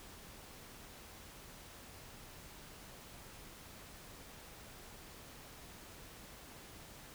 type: silence
effects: pink hiss -54 dBFS RMS until 7.14 s